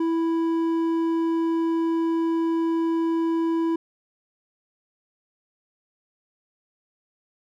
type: tone with hard clipping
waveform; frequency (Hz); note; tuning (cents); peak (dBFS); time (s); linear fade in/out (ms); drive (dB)
sine; 329.6; E4; 0; -22; 0-3.76; 5; 6
effects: none